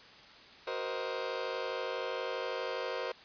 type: chord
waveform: sawtooth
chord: C half-diminished seventh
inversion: second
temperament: just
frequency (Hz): 376.7 / 470.9 / 523.3 / 627.9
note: Gb4 / Bb4 / C5 / Eb5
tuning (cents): +31 / +18 / 0 / +16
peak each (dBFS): -39 / -35 / -34 / -38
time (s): 0.67-3.12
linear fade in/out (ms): 5
effects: white hiss -54 dBFS RMS until 3.24 s + resampled to 11025 Hz